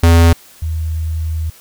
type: tone pair in turn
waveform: square / sine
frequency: 83.9 / 79.96 Hz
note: E2 / D#2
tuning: +31 / +48 cents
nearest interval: minor second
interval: 83 cents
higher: first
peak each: -6 / -16 dBFS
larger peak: first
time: 0.03-0.33 / 0.62-1.5 s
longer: second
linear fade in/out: 5 ms
effects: white hiss -43 dBFS RMS until 1.6 s